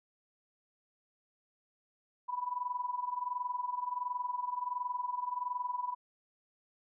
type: tone with amplitude modulation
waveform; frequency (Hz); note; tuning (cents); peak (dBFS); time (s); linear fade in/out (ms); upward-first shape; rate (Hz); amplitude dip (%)
sine; 987.8; B5; 0; -30; 2.28-5.95; 20; sine; 21.4; 80
effects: none